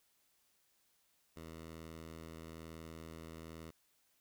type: tone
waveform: 10% pulse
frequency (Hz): 81.1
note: E2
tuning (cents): -28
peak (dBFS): -40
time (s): 1.36-3.71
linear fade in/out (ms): 10
effects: white hiss -75 dBFS RMS until 4.2 s

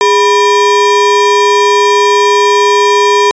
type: ring-modulated tone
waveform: square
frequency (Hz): 698.5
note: F5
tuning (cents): 0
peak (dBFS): -3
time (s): 0.01-3.31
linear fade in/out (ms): 0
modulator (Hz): 287
effects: resampled to 16000 Hz

